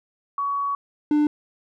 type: tone pair in turn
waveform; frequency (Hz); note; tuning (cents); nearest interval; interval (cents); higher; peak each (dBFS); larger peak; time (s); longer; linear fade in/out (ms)
sine / triangle; 1125 / 298; C#6 / D4; +25 / +25; octave + major seventh; 2300; first; -22 / -14; second; 0.38-0.75 / 1.11-1.27; first; 2
effects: none